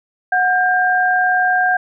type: tone pair together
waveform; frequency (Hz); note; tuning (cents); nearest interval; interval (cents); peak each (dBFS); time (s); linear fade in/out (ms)
sine; 733 / 1595; F#5 / G6; -16 / +30; octave + minor second; 1346; -15; 0.32-1.77; 5
effects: none